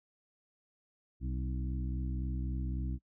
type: harmonic tone with a mistuned harmonic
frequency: 63.7 Hz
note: C2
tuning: 46 cents flat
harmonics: 1 / 2 / 3 / 4 / 5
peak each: -34 / -40 / -44 / -46 / -48 dBFS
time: 1.2-2.99 s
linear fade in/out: 50 ms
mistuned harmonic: 4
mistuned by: +39 cents
effects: noise-tail reverb RT60 0.1 s tail -25 dB re dry